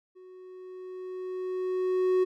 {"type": "tone with level ramp", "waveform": "triangle", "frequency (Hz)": 369.5, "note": "F#4", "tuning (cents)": -2, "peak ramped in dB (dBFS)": [-46, -18], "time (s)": [0.15, 2.25], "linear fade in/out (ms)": 20, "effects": []}